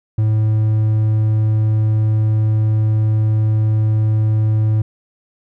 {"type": "tone", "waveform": "triangle", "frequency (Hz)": 108.5, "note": "A2", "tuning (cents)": -24, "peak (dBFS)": -10, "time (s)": [0.18, 4.82], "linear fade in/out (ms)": 5, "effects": []}